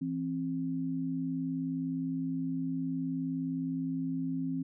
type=tone pair together; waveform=sine; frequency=165.77 / 265.2 Hz; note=E3 / C4; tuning=+10 / +23 cents; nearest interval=minor sixth; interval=813 cents; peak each=-36 / -32 dBFS; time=0.01-4.63 s; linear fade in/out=10 ms; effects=none

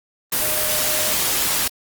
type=tone in noise; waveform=sine; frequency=612 Hz; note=D#5; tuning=29 cents flat; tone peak=-29 dBFS; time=0.41-1.13 s; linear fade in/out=5 ms; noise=white; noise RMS=-20 dBFS; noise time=0.32-1.68 s; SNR=-12 dB; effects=Opus 24 kbps

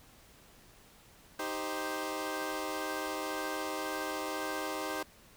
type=chord; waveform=15% pulse; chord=C minor; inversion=first; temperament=equal; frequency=311.1 / 392 / 523.3 Hz; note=Eb4 / G4 / C5; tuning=0 / 0 / 0 cents; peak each=-32 / -33 / -33 dBFS; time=1.39-5.03 s; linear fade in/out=5 ms; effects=pink hiss -59 dBFS RMS until 5.36 s

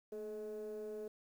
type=tone with frequency modulation; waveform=sine; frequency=426.4 Hz; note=G#4; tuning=46 cents sharp; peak=-40 dBFS; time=0.12-1.08 s; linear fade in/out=5 ms; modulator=206 Hz; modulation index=0.57; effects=tanh soft clip ceiling -40 dBFS + 11-bit

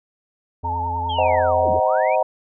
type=harmonic tone; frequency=86 Hz; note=F2; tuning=26 cents flat; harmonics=1 / 3 / 5 / 7 / 9 / 10; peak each=-27 / -38 / -39 / -41 / -42 / -44 dBFS; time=0.63-1.8 s; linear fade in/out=10 ms
type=tone with vibrato; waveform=sine; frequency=887 Hz; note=A5; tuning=14 cents sharp; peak=-22 dBFS; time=0.64-1.41 s; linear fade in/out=10 ms; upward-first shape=triangle; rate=9.9 Hz; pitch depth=90 cents each way
type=linear two-way sweep; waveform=sine; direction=down then up; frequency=3322 to 143.3 to 2526 Hz; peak=-28 dBFS; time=1.09-2.16 s; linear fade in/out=10 ms; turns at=1.71 s
type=chord; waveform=sine; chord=C half-diminished seventh; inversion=none; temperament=just; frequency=523.3 / 627.9 / 753.5 / 941.9 Hz; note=C5 / Eb5 / Gb5 / Bb5; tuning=0 / +16 / +31 / +18 cents; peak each=-22 / -19 / -21 / -23 dBFS; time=1.18-2.23 s; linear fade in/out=5 ms
effects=none

